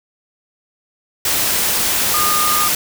sine tone in noise, 1220 Hz, D#6, 34 cents flat, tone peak -17 dBFS, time 2.14-2.68 s, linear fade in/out 2 ms, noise white, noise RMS -17 dBFS, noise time 1.25-2.75 s, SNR -3 dB, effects none

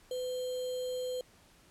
sine tone with sample-and-hold, 504 Hz, B4, 35 cents sharp, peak -33 dBFS, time 0.11-1.21 s, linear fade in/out 2 ms, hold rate 3675 Hz, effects pink hiss -62 dBFS RMS until 1.7 s + low-pass 12000 Hz 12 dB/octave

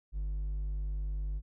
sine tone with hard clipping, 49.94 Hz, G1, 33 cents sharp, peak -33 dBFS, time 0.12-1.42 s, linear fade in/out 50 ms, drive 3 dB, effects none

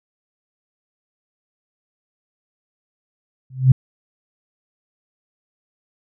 sine tone with exponential growth, 130.3 Hz, C3, 7 cents flat, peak -3 dBFS, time 3.5-3.72 s, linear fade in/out 5 ms, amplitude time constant 47 ms, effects none

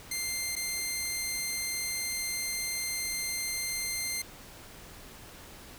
10% pulse tone with dropouts, 2093 Hz, C7, in tune, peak -22 dBFS, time 0.11-4.22 s, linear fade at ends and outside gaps 5 ms, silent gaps 0.555-0.563 s, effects pink hiss -49 dBFS RMS until 5.78 s

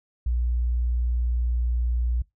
sine tone, 59.9 Hz, A#1, 48 cents sharp, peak -21 dBFS, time 0.26-2.22 s, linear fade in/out 5 ms, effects noise-tail reverb RT60 0.2 s tail -24 dB re dry

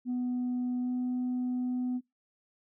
sine tone with pitch glide, 248.1 to 250.1 Hz, B3 to B3, +8 to +22 cents, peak -27 dBFS, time 0.05-2.01 s, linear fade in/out 50 ms, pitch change +14 cents, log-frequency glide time 0.81-0.9 s, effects noise-tail reverb RT60 0.2 s tail -22 dB re dry + tanh soft clip ceiling -27 dBFS

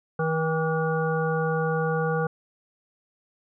harmonic tone with a mistuned harmonic, 160 Hz, D#3, 49 cents sharp, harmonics 1 / 3 / 5 / 7 / 9, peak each -26 / -26 / -32 / -34 / -32 dBFS, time 0.19-2.27 s, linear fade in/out 5 ms, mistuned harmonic 7, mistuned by +52 cents, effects none

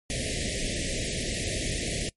pink band-stop noise, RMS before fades -30 dBFS, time 0.1-2.09 s, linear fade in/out 0 ms, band 670 to 1800 Hz, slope 96 dB/octave, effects noise-tail reverb RT60 0.1 s tail -22 dB re dry + MP3 48 kbps

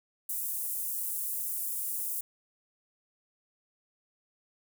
pink high-pass noise, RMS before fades -34 dBFS, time 0.29-2.21 s, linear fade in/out 5 ms, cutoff 10000 Hz, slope 24 dB/octave, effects none

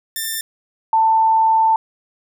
5% pulse / sine tone pair in turn, 1789 / 889.6 Hz, A6 / A5, +28 / +19 cents, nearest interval octave, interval 1209 cents, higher first, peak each -11 dBFS, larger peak neither, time 0.16-0.41 / 0.93-1.76 s, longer second, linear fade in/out 2 ms, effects none

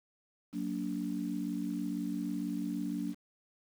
sine chord, Gb augmented, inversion none, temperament just, 185 / 231.2 / 289.1 Hz, Gb3 / Bb3 / D4, 0 / -14 / -27 cents, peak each -38 / -38 / -36 dBFS, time 0.52-3.15 s, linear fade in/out 50 ms, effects 9-bit

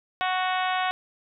harmonic tone, 370 Hz, F#4, in tune, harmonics 2 / 3 / 4 / 5 / 6 / 7 / 8 / 9 / 10, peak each -26 / -30 / -32 / -34 / -36 / -37 / -38 / -39 / -40 dBFS, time 0.21-0.91 s, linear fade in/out 0 ms, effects none

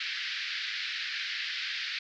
pink band-pass noise, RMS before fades -35 dBFS, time 0-1.99 s, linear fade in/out 5 ms, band 1600 to 4900 Hz, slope 48 dB/octave, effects none

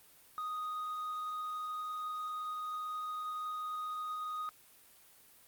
sine tone with tanh clipping, 1244.5 Hz, D#6, in tune, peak -36 dBFS, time 0.38-4.49 s, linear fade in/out 0 ms, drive 2 dB, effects white hiss -61 dBFS RMS until 5.47 s + Opus 32 kbps

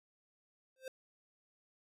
square tone with exponential growth, 523.3 Hz, C5, in tune, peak -39 dBFS, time 0.76-0.88 s, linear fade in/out 2 ms, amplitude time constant 24 ms, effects resampled to 32000 Hz

